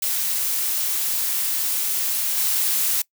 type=noise with level steps; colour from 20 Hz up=blue; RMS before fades=-23 / -21 dBFS; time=0.02-3.02 s; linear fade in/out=5 ms; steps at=2.37 s; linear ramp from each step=5 ms; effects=noise-tail reverb RT60 0.1 s tail -23 dB re dry